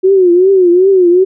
sine tone with vibrato, 368.2 Hz, F#4, 8 cents flat, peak -4 dBFS, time 0.03-1.25 s, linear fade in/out 20 ms, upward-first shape triangle, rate 2.6 Hz, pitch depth 130 cents each way, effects none

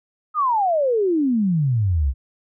sine exponential sweep, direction down, 1280 to 61.74 Hz, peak -16 dBFS, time 0.34-2.14 s, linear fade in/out 50 ms, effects none

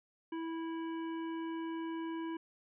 harmonic tone, 327.9 Hz, E4, 9 cents flat, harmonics 1 / 3 / 5 / 7 / 9, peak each -37 / -46 / -53 / -58 / -58 dBFS, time 0.32-2.37 s, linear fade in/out 5 ms, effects none

